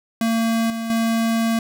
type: tone with level steps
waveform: square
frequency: 227.3 Hz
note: A#3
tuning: 43 cents flat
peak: -18 / -25 / -18 dBFS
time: 0.21-1.59 s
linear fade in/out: 2 ms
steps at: 0.7 / 0.9 s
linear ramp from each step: 2 ms
effects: none